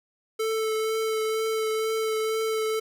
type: tone with vibrato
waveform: square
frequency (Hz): 440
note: A4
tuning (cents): 0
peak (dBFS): -25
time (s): 0.39-2.8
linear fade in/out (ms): 10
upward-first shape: triangle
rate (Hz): 2.1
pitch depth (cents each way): 15
effects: none